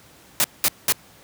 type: noise bursts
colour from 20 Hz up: white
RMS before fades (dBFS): -18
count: 3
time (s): 0.4-0.923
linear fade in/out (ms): 0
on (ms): 41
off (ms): 200
effects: pink hiss -50 dBFS RMS until 1.23 s + high-pass 80 Hz 12 dB/octave

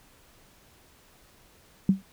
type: tone with exponential decay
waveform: sine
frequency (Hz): 192.5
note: G3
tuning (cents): -31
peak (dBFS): -13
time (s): 1.89-2.02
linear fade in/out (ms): 2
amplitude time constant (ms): 28
effects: pink hiss -58 dBFS RMS until 2.12 s

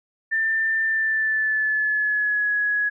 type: tone with pitch glide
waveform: sine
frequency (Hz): 1787 to 1677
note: A6 to G#6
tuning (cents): +26 to +16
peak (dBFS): -19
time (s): 0.31-2.9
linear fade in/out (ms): 20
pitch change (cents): -110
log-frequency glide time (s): 0.84-2.52
effects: none

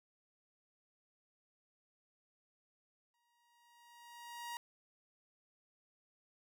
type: tone with exponential growth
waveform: sawtooth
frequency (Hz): 948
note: A#5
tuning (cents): +29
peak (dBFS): -37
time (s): 3.14-4.57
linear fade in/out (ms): 1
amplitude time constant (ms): 310
effects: none

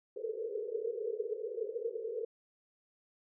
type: band-pass noise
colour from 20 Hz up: pink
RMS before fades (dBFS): -38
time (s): 0.16-2.25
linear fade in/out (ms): 5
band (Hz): 420 to 480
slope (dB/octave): 96
effects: none

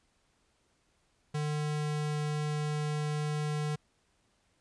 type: tone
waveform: square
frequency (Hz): 150.1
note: D3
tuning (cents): +38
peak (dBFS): -31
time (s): 1.34-3.76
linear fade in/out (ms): 10
effects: pink hiss -72 dBFS RMS until 4.6 s + resampled to 22050 Hz

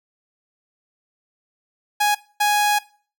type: tone bursts at uneven times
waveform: sawtooth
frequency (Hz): 830.6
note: G#5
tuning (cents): 0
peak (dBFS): -12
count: 2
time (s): 2-2.15 / 2.4-2.79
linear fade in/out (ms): 10
effects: noise-tail reverb RT60 0.4 s tail -20 dB re dry

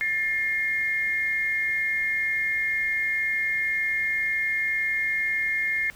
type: tone pair together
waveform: sine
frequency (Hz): 1769 / 2131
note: A6 / C7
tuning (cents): +9 / +31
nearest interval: minor third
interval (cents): 322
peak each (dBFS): -28 / -24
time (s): 0.01-5.9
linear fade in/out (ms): 0
effects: pink hiss -50 dBFS RMS until 5.95 s

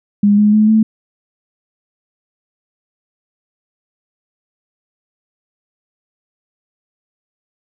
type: tone with pitch steps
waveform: sine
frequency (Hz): 204.4 / 209.2 / 214.1 / 219.1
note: G#3 / G#3 / A3 / A3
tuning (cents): -27 / +13 / -47 / -7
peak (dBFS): -7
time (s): 0.23-0.83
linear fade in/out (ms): 5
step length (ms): 150
effects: none

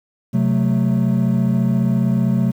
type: chord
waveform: triangle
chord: F# diminished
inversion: second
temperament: equal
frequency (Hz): 130.81 / 185 / 220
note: C3 / F#3 / A3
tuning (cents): 0 / 0 / 0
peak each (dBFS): -16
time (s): 0.33-2.52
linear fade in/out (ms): 20
effects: tanh soft clip ceiling -6 dBFS + 8-bit

